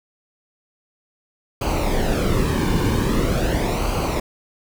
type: noise with flanger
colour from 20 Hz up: brown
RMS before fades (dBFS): -20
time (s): 1.61-4.2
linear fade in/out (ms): 5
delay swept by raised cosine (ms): 0.55 to 1.55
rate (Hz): 0.43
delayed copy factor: -0.65
effects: none